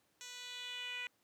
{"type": "tone with band-pass filter sweep", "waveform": "10% pulse", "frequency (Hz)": 493, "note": "B4", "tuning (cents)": -3, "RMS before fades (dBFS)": -45, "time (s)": [0.21, 1.07], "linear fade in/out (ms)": 0, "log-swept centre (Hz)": [5400, 2400], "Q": 3, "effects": ["pink hiss -75 dBFS RMS until 1.23 s", "high-pass 150 Hz 12 dB/octave"]}